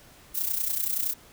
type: noise with amplitude modulation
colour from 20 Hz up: violet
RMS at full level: -25 dBFS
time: 0.34-1.14 s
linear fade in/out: 20 ms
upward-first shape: sine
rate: 30.6 Hz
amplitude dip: 70%
effects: pink hiss -53 dBFS RMS until 1.32 s